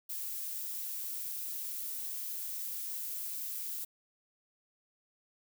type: noise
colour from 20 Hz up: violet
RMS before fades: -39 dBFS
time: 0.09-3.85 s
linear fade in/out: 10 ms
effects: none